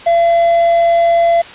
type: tone with quantisation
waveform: triangle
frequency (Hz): 679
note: F5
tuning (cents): -49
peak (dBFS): -6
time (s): 0.06-1.42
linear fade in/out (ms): 10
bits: 5
effects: white hiss -33 dBFS RMS until 1.54 s + resampled to 8000 Hz